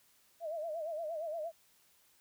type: tone with vibrato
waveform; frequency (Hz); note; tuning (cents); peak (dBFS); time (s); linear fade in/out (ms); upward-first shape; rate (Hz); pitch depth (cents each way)
sine; 641; E5; -49; -36; 0.4-1.52; 50; sine; 8.6; 110
effects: white hiss -68 dBFS RMS until 2.2 s